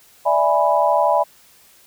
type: chord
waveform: sine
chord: E dominant seventh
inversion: third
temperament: equal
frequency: 587.3 / 659.3 / 830.6 / 987.8 Hz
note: D5 / E5 / G#5 / B5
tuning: 0 / 0 / 0 / 0 cents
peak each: -19 dBFS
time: 0.25-1.24 s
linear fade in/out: 20 ms
effects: white hiss -51 dBFS RMS until 1.86 s